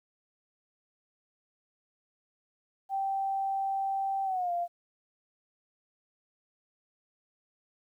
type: tone with pitch glide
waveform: sine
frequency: 780 to 694.9 Hz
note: G5 to F5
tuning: -9 to -9 cents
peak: -28 dBFS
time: 2.89-4.68 s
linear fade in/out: 50 ms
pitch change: -200 cents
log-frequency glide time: 4.24-4.52 s
effects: 11-bit